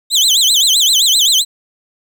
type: tone with vibrato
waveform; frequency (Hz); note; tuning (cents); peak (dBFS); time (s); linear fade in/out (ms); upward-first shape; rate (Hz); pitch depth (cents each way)
30% pulse; 3520; A7; 0; -6; 0.1-1.45; 50; sine; 7.7; 270
effects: none